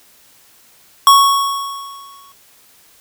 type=tone with exponential decay; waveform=square; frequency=1108.7 Hz; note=C#6; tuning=in tune; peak=-4 dBFS; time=1.07-2.32 s; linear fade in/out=1 ms; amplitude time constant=270 ms; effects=white hiss -49 dBFS RMS until 3 s